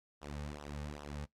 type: tone with flanger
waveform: sawtooth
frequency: 73.42 Hz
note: D2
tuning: in tune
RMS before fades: -44 dBFS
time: 0.21-1.26 s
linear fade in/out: 20 ms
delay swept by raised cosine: 0.43 to 3.03 ms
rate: 2.5 Hz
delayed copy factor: -0.85
effects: noise-tail reverb RT60 0.1 s tail -17 dB re dry + low-pass 9000 Hz 12 dB/octave